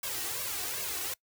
white noise with flanger, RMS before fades -35 dBFS, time 0.03-1.14 s, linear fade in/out 5 ms, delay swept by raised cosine 1.8 to 2.7 ms, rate 2.6 Hz, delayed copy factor +0.9, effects noise-tail reverb RT60 0.1 s tail -23 dB re dry + high-pass 60 Hz 12 dB/octave

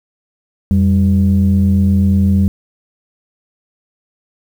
sine tone pair together, 87.61 / 196 Hz, F2 / G3, +6 / 0 cents, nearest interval octave + major second, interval 1394 cents, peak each -10 dBFS, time 0.71-2.48 s, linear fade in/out 0 ms, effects tanh soft clip ceiling -4 dBFS + 7-bit

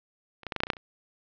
clicks, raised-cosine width 0.3 ms, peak -30 / -17 / -15 / -12 / -11 / -6 / -21 / -7 / -24 / -28 dBFS, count 10, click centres 0.433 / 0.467 / 0.522 / 0.563 / 0.604 / 0.635 / 0.669 / 0.702 / 0.734 / 0.768 s, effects low-pass 5000 Hz 12 dB/octave

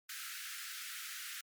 pink high-pass noise, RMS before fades -45 dBFS, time 0.09-1.41 s, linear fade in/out 5 ms, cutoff 1300 Hz, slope 96 dB/octave, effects MP3 96 kbps

